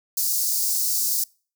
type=high-pass noise; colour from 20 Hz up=white; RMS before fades=-23 dBFS; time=0.17-1.24 s; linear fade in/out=5 ms; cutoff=4600 Hz; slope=48 dB/octave; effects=noise-tail reverb RT60 0.4 s tail -26 dB re dry